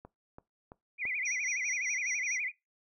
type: click train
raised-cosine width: 1 ms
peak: -33 dBFS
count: 4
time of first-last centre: 0.05-1.053 s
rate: 2.99 Hz
type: tone with vibrato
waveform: sine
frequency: 2217 Hz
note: C#7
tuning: in tune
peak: -31 dBFS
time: 0.98-2.52 s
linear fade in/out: 50 ms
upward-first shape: sine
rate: 12 Hz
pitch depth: 190 cents each way
type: tone with tremolo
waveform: sine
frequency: 5790 Hz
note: F#8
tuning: 38 cents flat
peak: -32 dBFS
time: 1.25-2.38 s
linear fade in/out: 10 ms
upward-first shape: sine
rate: 4.9 Hz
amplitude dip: 80%
effects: noise-tail reverb RT60 0.2 s tail -21 dB re dry